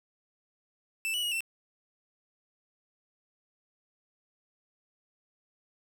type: tone with pitch steps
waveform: 45% pulse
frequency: 2650 / 2945 / 2888 / 2686 Hz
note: E7 / F#7 / F#7 / E7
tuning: +9 / -9 / -43 / +32 cents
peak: -29 dBFS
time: 1.05-1.406 s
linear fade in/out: 0 ms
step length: 89 ms
effects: none